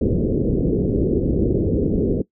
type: low-pass noise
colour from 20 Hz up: white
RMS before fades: -19 dBFS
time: 0.01-2.22 s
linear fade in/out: 5 ms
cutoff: 460 Hz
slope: 48 dB/octave
effects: noise-tail reverb RT60 0.1 s tail -19 dB re dry